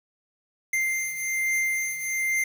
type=beating tone pair; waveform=square; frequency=2093 / 2094.2 Hz; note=C7 / C7; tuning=0 / +1 cents; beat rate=1.2 Hz; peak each=-26 / -32 dBFS; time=0.73-2.44 s; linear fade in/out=5 ms; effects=8-bit